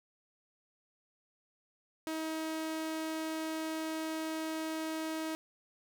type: tone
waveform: sawtooth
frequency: 317.9 Hz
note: D#4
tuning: 37 cents sharp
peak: -31 dBFS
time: 2.07-5.35 s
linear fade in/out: 0 ms
effects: none